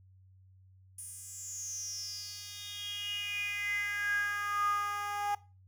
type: tone with high-pass filter sweep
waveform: 10% pulse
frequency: 410 Hz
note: G#4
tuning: 22 cents flat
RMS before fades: -36 dBFS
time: 0.98-5.35 s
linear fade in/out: 5 ms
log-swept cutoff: 9400 to 840 Hz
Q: 9.2
effects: noise-tail reverb RT60 0.3 s tail -19 dB re dry + added 94 Hz sine -57 dBFS peak until 5.67 s